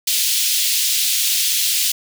pink high-pass noise, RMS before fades -18 dBFS, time 0.07-1.92 s, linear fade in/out 5 ms, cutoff 3000 Hz, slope 24 dB/octave, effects none

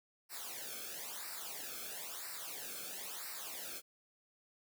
white noise with flanger, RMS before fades -45 dBFS, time 0.29-3.82 s, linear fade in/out 50 ms, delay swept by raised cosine 0.3 to 1.06 ms, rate 1 Hz, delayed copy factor -0.85, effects none

